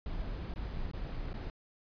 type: noise with dropouts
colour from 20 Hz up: brown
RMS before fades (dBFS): -38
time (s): 0.06-1.5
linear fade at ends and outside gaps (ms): 1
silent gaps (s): 0.539-0.559 / 0.914-0.934 / 1.331-1.341
effects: resampled to 11025 Hz